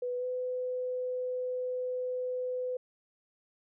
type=tone with pitch glide; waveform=sine; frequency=493.9 to 503.4 Hz; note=B4 to B4; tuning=0 to +33 cents; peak=-31 dBFS; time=0.02-2.77 s; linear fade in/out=5 ms; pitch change=+33 cents; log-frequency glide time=0.18-0.25 s; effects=none